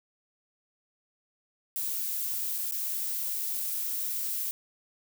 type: noise with dropouts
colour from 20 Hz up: violet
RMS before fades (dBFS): -32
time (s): 1.76-4.51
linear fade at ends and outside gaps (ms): 0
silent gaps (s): 2.581-2.585 / 2.711-2.722
effects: none